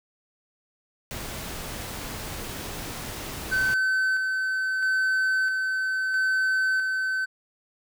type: noise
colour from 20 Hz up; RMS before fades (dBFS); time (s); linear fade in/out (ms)
pink; -35; 1.11-3.74; 0
type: tone with tremolo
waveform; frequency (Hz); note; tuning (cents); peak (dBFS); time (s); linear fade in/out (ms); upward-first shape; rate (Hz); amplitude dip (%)
triangle; 1529; G6; -44; -19; 3.51-7.26; 20; square; 0.76; 30
effects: none